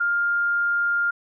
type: tone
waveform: sine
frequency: 1404 Hz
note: F6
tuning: 9 cents sharp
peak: -19 dBFS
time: 0-1.11 s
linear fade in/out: 10 ms
effects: none